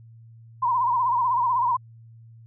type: tone with vibrato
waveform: sine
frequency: 987.8 Hz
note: B5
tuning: in tune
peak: -19 dBFS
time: 0.62-1.77 s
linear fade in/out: 10 ms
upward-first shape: sine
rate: 16 Hz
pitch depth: 99 cents each way
effects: added 114 Hz sine -45 dBFS peak until 2.46 s